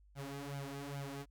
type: tone with flanger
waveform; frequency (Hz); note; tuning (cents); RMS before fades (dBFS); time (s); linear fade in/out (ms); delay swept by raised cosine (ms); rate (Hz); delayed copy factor
sawtooth; 140.1; C#3; +19; -44; 0.15-1.26; 50; 1.3 to 4.7; 2.4; +0.8
effects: added 50 Hz sine -61 dBFS peak until 1.3 s